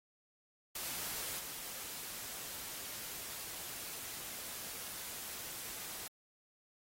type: noise with level steps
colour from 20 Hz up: white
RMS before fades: -41 / -45 dBFS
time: 0.75-6.08 s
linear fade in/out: 5 ms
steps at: 1.39 s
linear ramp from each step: 10 ms
effects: AAC 48 kbps